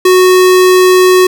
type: tone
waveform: square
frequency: 368.5 Hz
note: F#4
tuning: 7 cents flat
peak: -4 dBFS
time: 0.05-1.27 s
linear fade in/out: 5 ms
effects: none